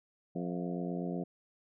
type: harmonic tone with a mistuned harmonic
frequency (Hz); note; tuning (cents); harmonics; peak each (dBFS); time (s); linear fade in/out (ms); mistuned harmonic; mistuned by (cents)
88.2; F2; +18; 2 / 3 / 4 / 5 / 6 / 7 / 8; -36 / -40 / -42 / -44 / -46 / -47 / -48; 0.35-1.24; 10; 7; +83
effects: none